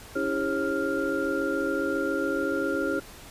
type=tone cluster; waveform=sine; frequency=280.9 / 328.2 / 402.4 / 542 / 1397 Hz; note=C#4 / E4 / G4 / C#5 / F6; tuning=+23 / -8 / +45 / -39 / 0 cents; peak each=-31 dBFS; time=0.15-3 s; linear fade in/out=10 ms; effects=pink hiss -46 dBFS RMS until 3.3 s + resampled to 32000 Hz